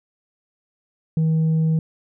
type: tone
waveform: sine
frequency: 159.7 Hz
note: D#3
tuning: 45 cents sharp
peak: -13 dBFS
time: 1.17-1.79 s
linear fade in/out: 2 ms
effects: tanh soft clip ceiling -15 dBFS